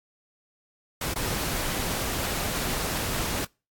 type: noise with dropouts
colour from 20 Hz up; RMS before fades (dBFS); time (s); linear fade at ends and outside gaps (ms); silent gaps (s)
pink; -29; 1.01-3.45; 5; 1.139-1.158
effects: noise-tail reverb RT60 0.3 s tail -26 dB re dry + AAC 64 kbps